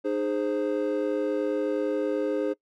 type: chord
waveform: triangle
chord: Ab major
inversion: second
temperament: equal with one note detuned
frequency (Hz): 304.4 / 415.3 / 523.3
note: Eb4 / Ab4 / C5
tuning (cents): -38 / 0 / 0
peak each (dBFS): -27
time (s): 0.04-2.54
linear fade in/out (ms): 20
effects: noise-tail reverb RT60 0.1 s tail -23 dB re dry